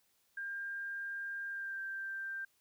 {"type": "tone with pitch glide", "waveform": "sine", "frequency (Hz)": [1600, 1575.2], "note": ["G6", "G6"], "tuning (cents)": [35, 8], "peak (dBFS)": -38, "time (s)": [0.37, 2.45], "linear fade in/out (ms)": 5, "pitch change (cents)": -27, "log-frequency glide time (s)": [1.48, 1.81], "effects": ["white hiss -74 dBFS RMS until 2.6 s"]}